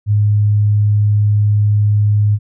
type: tone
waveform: sine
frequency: 104.3 Hz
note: G#2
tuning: 8 cents sharp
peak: -9 dBFS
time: 0.06-2.39 s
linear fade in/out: 50 ms
effects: none